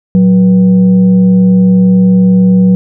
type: tone with frequency modulation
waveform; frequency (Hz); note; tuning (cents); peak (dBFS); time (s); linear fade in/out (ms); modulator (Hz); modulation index
sine; 185; F#3; 0; -3; 0.15-2.75; 0; 299; 0.34
effects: none